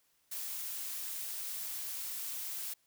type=noise; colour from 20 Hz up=blue; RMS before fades=-40 dBFS; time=0.31-2.74 s; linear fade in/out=10 ms; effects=white hiss -73 dBFS RMS until 2.86 s

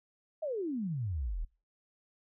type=exponential sweep; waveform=sine; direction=down; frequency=659 to 35 Hz; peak=-32 dBFS; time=0.42-1.45 s; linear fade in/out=10 ms; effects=noise-tail reverb RT60 0.3 s tail -21 dB re dry

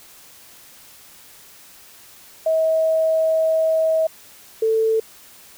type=tone pair in turn; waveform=sine; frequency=641 / 444.2 Hz; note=E5 / A4; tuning=-49 / +16 cents; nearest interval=tritone; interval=635 cents; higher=first; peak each=-15 dBFS; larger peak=neither; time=2.46-4.07 / 4.62-5 s; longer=first; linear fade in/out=5 ms; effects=white hiss -46 dBFS RMS until 5.57 s

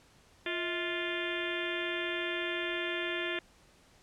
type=harmonic tone with a mistuned harmonic; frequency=349.2 Hz; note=F4; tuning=in tune; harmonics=1 / 2 / 3 / 4 / 5 / 6 / 7 / 8 / 9 / 10; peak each=-37 / -42 / -47 / -44 / -38 / -42 / -41 / -44 / -44 / -44 dBFS; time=0.46-3.39 s; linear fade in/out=2 ms; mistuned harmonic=2; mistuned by=-130 cents; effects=pink hiss -62 dBFS RMS until 4.02 s + low-pass 9000 Hz 12 dB/octave

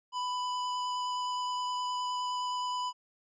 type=tone with vibrato; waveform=square; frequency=995 Hz; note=B5; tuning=13 cents sharp; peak=-32 dBFS; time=0.12-2.93 s; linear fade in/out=50 ms; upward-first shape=triangle; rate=9.6 Hz; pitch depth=8 cents each way; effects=resampled to 16000 Hz

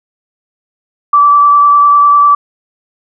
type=tone with vibrato; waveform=sine; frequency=1159 Hz; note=D6; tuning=23 cents flat; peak=-3 dBFS; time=1.13-2.35 s; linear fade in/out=5 ms; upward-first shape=triangle; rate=10 Hz; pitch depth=13 cents each way; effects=none

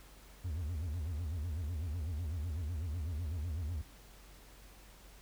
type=tone with vibrato; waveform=triangle; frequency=81 Hz; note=E2; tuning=30 cents flat; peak=-33 dBFS; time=0.44-3.82 s; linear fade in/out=10 ms; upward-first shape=sine; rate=8 Hz; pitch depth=210 cents each way; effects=added 47 Hz sine -56 dBFS peak until 5.21 s + pink hiss -59 dBFS RMS until 5.21 s

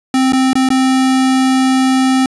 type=tone with dropouts; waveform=square; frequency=261.6 Hz; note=C4; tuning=in tune; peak=-10 dBFS; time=0.14-2.26 s; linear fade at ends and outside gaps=2 ms; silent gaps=0.323-0.332 / 0.532-0.554 / 0.689-0.703 s; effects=resampled to 24000 Hz + 7-bit

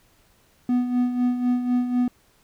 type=tone with tremolo; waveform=triangle; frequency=246.9 Hz; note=B3; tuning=in tune; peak=-15 dBFS; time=0.69-2.08 s; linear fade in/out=2 ms; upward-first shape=sine; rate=4 Hz; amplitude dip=60%; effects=pink hiss -60 dBFS RMS until 2.43 s

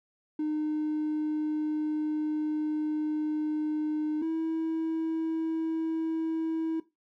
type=tone pair in turn; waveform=triangle; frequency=305.4 / 323.1 Hz; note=D#4 / E4; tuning=-32 / -35 cents; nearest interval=minor second; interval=97 cents; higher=second; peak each=-24 dBFS; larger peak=neither; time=0.39-4.22 / 4.22-6.8 s; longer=first; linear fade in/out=5 ms; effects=noise-tail reverb RT60 0.2 s tail -17 dB re dry + tanh soft clip ceiling -23 dBFS

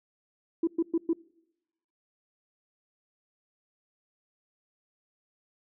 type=tone bursts; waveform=sine; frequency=331.9 Hz; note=E4; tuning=12 cents sharp; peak=-21 dBFS; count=4; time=0.63-1.132 s; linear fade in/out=5 ms; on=43 ms; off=110 ms; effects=noise-tail reverb RT60 0.9 s tail -24 dB re dry + tanh soft clip ceiling -18 dBFS

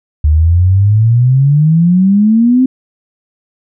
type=exponential sweep; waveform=sine; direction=up; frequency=73.3 to 263.3 Hz; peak=-5 dBFS; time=0.24-2.66 s; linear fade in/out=5 ms; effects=none

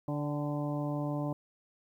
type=harmonic tone with a mistuned harmonic; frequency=146.3 Hz; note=D3; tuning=6 cents flat; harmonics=1 / 2 / 3 / 4 / 5 / 6 / 7; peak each=-34 / -35 / -48 / -39 / -45 / -46 / -46 dBFS; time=0.08-1.33 s; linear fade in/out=2 ms; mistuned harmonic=5; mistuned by=+43 cents; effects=11-bit

